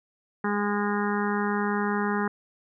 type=harmonic tone; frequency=205.4 Hz; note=G#3; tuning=19 cents flat; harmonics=1 / 2 / 4 / 5 / 6 / 7 / 8 / 9; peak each=-27 / -30 / -33 / -34 / -35 / -35 / -36 / -37 dBFS; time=0.44-2.28 s; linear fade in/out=5 ms; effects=none